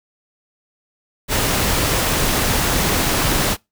pink noise, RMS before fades -18 dBFS, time 1.28-3.57 s, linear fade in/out 50 ms, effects noise-tail reverb RT60 0.2 s tail -24 dB re dry

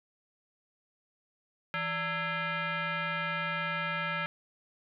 sine tone with frequency modulation, 164.81 Hz, E3, in tune, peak -30 dBFS, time 1.74-4.26 s, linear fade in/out 0 ms, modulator 746 Hz, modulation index 3.2, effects none

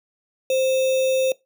sine tone with sample-and-hold, 524 Hz, C5, 2 cents sharp, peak -17 dBFS, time 0.5-1.32 s, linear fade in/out 2 ms, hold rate 3150 Hz, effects noise-tail reverb RT60 0.2 s tail -21 dB re dry

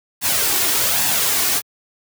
white noise with flanger, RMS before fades -18 dBFS, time 0.21-1.62 s, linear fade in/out 50 ms, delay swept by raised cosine 1.1 to 2.8 ms, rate 1.2 Hz, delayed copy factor +0.5, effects high-pass 80 Hz 12 dB/octave

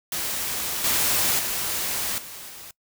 white noise with level steps, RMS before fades -28 / -22 / -27 / -39 / -41 dBFS, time 0.12-2.71 s, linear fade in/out 2 ms, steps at 0.84 / 1.39 / 2.18 / 2.49 s, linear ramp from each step 2 ms, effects noise-tail reverb RT60 0.1 s tail -23 dB re dry

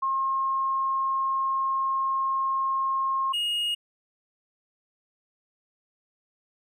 sine / triangle tone pair in turn, 1072 / 2867 Hz, C6 / F7, +42 / +45 cents, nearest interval octave + perfect fourth, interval 1703 cents, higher second, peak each -23 dBFS, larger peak neither, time 0.02-3.33 / 3.33-3.75 s, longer first, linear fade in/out 10 ms, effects none

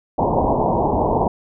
white low-pass noise, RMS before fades -18 dBFS, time 0.18-1.28 s, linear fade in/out 5 ms, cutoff 990 Hz, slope 96 dB/octave, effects none

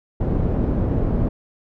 pink low-pass noise, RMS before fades -20 dBFS, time 0.2-1.29 s, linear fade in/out 10 ms, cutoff 420 Hz, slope 12 dB/octave, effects none

